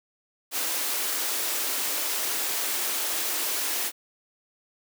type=high-pass noise; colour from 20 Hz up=white; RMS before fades=-28 dBFS; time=0.51-3.92 s; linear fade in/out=50 ms; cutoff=260 Hz; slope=48 dB/octave; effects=none